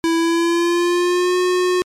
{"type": "tone with pitch glide", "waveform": "square", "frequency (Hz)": [330.6, 362.6], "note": ["E4", "F#4"], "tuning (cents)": [5, -35], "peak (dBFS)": -15, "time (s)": [0.04, 1.82], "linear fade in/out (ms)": 0, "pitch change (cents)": 160, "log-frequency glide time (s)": [0.16, 1.37], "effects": ["low-pass 9000 Hz 12 dB/octave", "MP3 96 kbps"]}